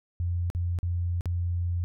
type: tone with dropouts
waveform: sine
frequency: 87.31 Hz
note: F2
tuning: in tune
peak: -25 dBFS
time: 0.2-1.84 s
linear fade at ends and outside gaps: 0 ms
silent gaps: 0.501-0.549 / 0.788-0.83 / 1.209-1.257 s
effects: none